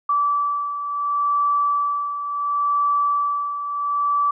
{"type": "beating tone pair", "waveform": "sine", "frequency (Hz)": [1157, 1157.71], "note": ["D6", "D6"], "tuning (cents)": [-26, -25], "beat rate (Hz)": 0.71, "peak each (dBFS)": [-19, -26], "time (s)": [0.09, 4.31], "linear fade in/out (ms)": 5, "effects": []}